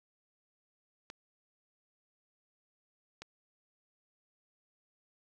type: clicks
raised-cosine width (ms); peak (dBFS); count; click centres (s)
0.2; -27; 2; 1.101 / 3.22
effects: none